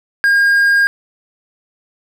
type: tone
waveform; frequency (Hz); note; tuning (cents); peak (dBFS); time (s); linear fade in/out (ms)
triangle; 1619; G#6; -45; -7; 0.24-0.87; 0
effects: none